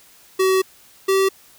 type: tone pair in turn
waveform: square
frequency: 378.5 / 386 Hz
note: F#4 / G4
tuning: +39 / -27 cents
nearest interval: unison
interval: 34 cents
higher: second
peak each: -15 dBFS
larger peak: neither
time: 0.39-0.62 / 1.08-1.29 s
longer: first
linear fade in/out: 10 ms
effects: white hiss -50 dBFS RMS until 1.58 s